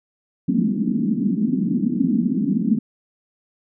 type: band-pass noise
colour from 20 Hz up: white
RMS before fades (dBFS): -20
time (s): 0.48-2.79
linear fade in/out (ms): 5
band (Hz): 180 to 270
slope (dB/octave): 48
effects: none